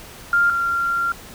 sine tone pair in turn, 1398 / 1382.7 Hz, F6 / F6, +1 / -18 cents, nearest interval unison, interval 19 cents, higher first, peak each -13 / -18 dBFS, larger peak first, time 0.33-0.5 / 0.5-1.12 s, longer second, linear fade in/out 2 ms, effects pink hiss -40 dBFS RMS until 1.34 s

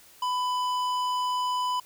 sine tone with tanh clipping, 998 Hz, B5, 18 cents sharp, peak -27 dBFS, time 0.22-1.8 s, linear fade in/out 5 ms, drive 14 dB, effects white hiss -54 dBFS RMS until 1.85 s

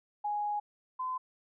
sine tone pair in turn, 830.6 / 1023.2 Hz, G#5 / C6, 0 / -39 cents, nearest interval major third, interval 361 cents, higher second, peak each -30 / -32 dBFS, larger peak first, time 0.24-0.6 / 0.99-1.18 s, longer first, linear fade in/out 10 ms, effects none

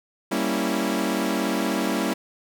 sawtooth chord, G diminished seventh, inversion none, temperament equal, 196 / 233.1 / 277.2 / 329.6 Hz, G3 / Bb3 / Db4 / Fb4, 0 / 0 / 0 / 0 cents, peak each -24 dBFS, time 0.31-2.14 s, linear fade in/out 10 ms, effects none

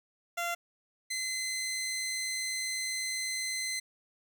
15% pulse tone pair in turn, 689 / 2052 Hz, F5 / C7, -24 / -34 cents, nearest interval octave + perfect fifth, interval 1890 cents, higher second, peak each -25 / -26 dBFS, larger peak first, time 0.37-0.55 / 1.1-3.8 s, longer second, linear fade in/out 10 ms, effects none

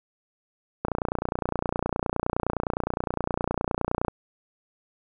click train, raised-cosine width 1 ms, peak -11 dBFS, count 97, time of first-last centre 0.85-4.082 s, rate 29.7 Hz, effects none

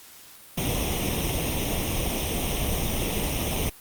pink noise with comb filter, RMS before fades -26 dBFS, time 0.57-3.7 s, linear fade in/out 10 ms, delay 0.33 ms, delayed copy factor +0.75, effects white hiss -48 dBFS RMS until 3.8 s + Opus 48 kbps

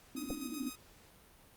white band-pass noise, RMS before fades -41 dBFS, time 0.15-0.7 s, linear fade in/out 2 ms, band 240 to 310 Hz, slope 96 dB/octave
5% pulse tone with tremolo, 1257 Hz, D#6, 17 cents sharp, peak -33 dBFS, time 0.16-0.76 s, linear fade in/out 10 ms, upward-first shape square, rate 7.9 Hz, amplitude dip 45%
clicks, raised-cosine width 2 ms, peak -26 dBFS, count 2, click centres 0.304 / 0.308 s
effects pink hiss -61 dBFS RMS until 1.56 s + Opus 48 kbps

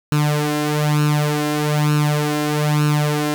sawtooth tone with flanger, 149.4 Hz, D3, 30 cents sharp, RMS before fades -18 dBFS, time 0.12-3.34 s, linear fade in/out 0 ms, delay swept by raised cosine 0.73 to 2.93 ms, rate 1.1 Hz, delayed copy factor +0.75, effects none

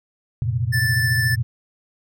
sine chord, F suspended fourth, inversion none, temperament equal with one note detuned, 89.4 / 116.54 / 130.81 Hz, F2 / Bb2 / C3, +41 / 0 / 0 cents, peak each -27 / -21 / -25 dBFS, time 0.42-1.43 s, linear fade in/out 0 ms
square tone with vibrato, 1760 Hz, A6, in tune, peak -20 dBFS, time 0.72-1.36 s, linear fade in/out 20 ms, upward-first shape sine, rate 13 Hz, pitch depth 9 cents each way
effects none

